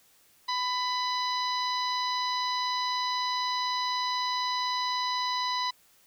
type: harmonic tone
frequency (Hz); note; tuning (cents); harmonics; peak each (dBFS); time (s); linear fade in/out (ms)
997; B5; +16; 1 / 2 / 3 / 4 / 5 / 6; -29 / -37 / -42 / -33 / -38 / -47; 0.48-5.71; 10
effects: white hiss -62 dBFS RMS until 6.06 s